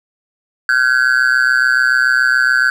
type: tone with amplitude modulation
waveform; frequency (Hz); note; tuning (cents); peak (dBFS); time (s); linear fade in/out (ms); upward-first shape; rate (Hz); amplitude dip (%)
triangle; 1528; G6; -45; -4; 0.69-2.7; 2; sine; 127; 100
effects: none